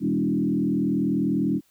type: tone with frequency modulation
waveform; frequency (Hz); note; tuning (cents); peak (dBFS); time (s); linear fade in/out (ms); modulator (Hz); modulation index
sine; 244.9; B3; -14; -20; 0-1.61; 50; 40.1; 2
effects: white hiss -64 dBFS RMS until 1.7 s